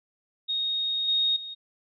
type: tone with level steps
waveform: sine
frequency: 3729 Hz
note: A#7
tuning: in tune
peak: -25 / -21 / -35 dBFS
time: 0.48-1.55 s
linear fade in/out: 20 ms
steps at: 1.08 / 1.36 s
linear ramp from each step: 5 ms
effects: none